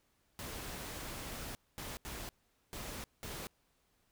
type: noise bursts at uneven times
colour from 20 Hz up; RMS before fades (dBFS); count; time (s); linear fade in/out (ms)
pink; -44; 5; 0.39-1.55 / 1.78-1.97 / 2.05-2.29 / 2.73-3.04 / 3.23-3.47; 0
effects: pink hiss -75 dBFS RMS until 4.11 s